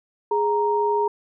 sine tone pair together, 415.3 / 933.3 Hz, G#4 / A#5, 0 / +2 cents, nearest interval octave + major second, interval 1402 cents, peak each -21 dBFS, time 0.31-1.08 s, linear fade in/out 5 ms, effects none

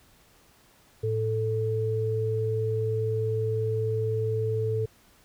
sine tone pair together, 110 / 440 Hz, A2 / A4, 0 / 0 cents, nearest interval 2 octaves, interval 2400 cents, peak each -27 dBFS, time 1.03-4.86 s, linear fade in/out 10 ms, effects pink hiss -59 dBFS RMS until 5.24 s

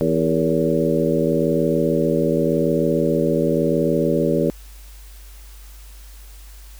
harmonic tone with a mistuned harmonic, 80.9 Hz, E2, 32 cents flat, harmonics 2 / 3 / 4 / 5 / 6 / 7, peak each -23 / -23 / -23 / -23 / -23 / -23 dBFS, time 0.01-4.5 s, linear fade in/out 0 ms, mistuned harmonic 6, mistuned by -52 cents, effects added 50 Hz sine -38 dBFS peak until 6.79 s + white hiss -48 dBFS RMS until 6.79 s

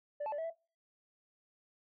sine tone with pitch steps, 585 / 871 / 584 / 649 / 661 Hz, D5 / A5 / D5 / E5 / E5, -7 / -18 / -10 / -27 / +5 cents, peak -33 dBFS, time 0.2-0.505 s, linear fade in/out 10 ms, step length 61 ms, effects noise-tail reverb RT60 0.3 s tail -20 dB re dry + tanh soft clip ceiling -34 dBFS

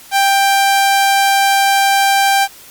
sawtooth tone, 788 Hz, G5, 9 cents sharp, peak -6 dBFS, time 0.11-2.48 s, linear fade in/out 50 ms, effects white hiss -39 dBFS RMS until 2.7 s + Opus 48 kbps

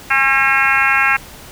harmonic tone with a mistuned harmonic, 270 Hz, C#4, 45 cents flat, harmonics 3 / 4 / 5 / 6 / 7 / 8 / 9 / 10, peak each -22 / -22 / -19 / -16 / -22 / -18 / -20 / -20 dBFS, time 0.1-1.17 s, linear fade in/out 10 ms, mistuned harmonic 3, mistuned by +22 cents, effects pink hiss -37 dBFS RMS until 1.51 s

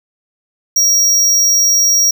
square tone, 5660 Hz, F8, 22 cents sharp, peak -9 dBFS, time 0.76-2.11 s, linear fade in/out 5 ms, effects none

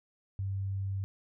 sine tone, 97.4 Hz, G2, 11 cents flat, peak -31 dBFS, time 0.39-1.04 s, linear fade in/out 0 ms, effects none

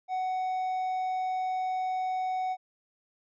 triangle tone, 745 Hz, F#5, 12 cents sharp, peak -26 dBFS, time 0.08-2.57 s, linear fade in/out 50 ms, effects resampled to 16000 Hz

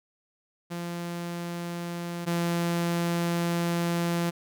sawtooth tone pair in turn, 172.3 / 171.11 Hz, F3 / F3, -23 / -35 cents, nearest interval unison, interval 12 cents, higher first, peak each -28 / -21 dBFS, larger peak second, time 0.7-2.26 / 2.26-4.31 s, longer second, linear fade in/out 20 ms, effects none

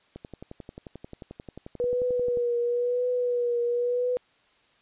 click train, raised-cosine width 2 ms, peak -26 dBFS, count 26, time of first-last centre 0.16-2.372 s, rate 11.3 Hz
sine tone with vibrato, 486.4 Hz, B4, 26 cents flat, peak -23 dBFS, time 1.8-4.17 s, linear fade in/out 0 ms, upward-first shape triangle, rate 0.97 Hz, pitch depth 41 cents each way
effects white hiss -63 dBFS RMS until 4.81 s + resampled to 8000 Hz

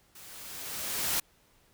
white noise with level ramp, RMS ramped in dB -50 to -28 dBFS, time 0.15-1.2 s, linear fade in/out 5 ms, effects pink hiss -65 dBFS RMS until 1.73 s

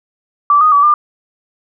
sine tone with pitch steps, 1162 / 1240 / 1146 / 1199 Hz, D6 / D#6 / D6 / D6, -19 / -6 / -43 / +36 cents, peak -6 dBFS, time 0.5-0.94 s, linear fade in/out 2 ms, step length 110 ms, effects none

